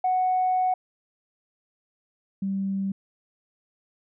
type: tone pair in turn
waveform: sine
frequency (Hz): 740 / 194.65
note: F#5 / G3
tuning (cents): 0 / -12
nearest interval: octave + major seventh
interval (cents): 2312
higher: first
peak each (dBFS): -19 / -24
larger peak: first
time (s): 0.04-0.74 / 2.42-2.92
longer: first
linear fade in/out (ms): 5
effects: tanh soft clip ceiling -16 dBFS